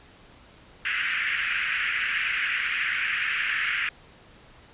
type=band-pass noise; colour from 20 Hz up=pink; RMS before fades=-27 dBFS; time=0.85-3.89 s; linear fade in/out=2 ms; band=1500 to 2800 Hz; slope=48 dB/octave; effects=pink hiss -52 dBFS RMS until 4.73 s + resampled to 8000 Hz